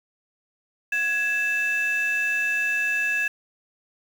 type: tone pair together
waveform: sine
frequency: 1669.9 / 2637 Hz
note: G#6 / E7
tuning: +9 / 0 cents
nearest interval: minor sixth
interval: 791 cents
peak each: -22 dBFS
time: 0.92-3.28 s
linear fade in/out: 5 ms
effects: tanh soft clip ceiling -18 dBFS + 7-bit